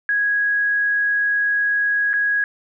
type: tone with dropouts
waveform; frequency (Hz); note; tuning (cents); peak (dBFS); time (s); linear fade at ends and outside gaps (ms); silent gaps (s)
sine; 1658; G#6; -3; -16; 0.09-2.44; 1; 2.132-2.138
effects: none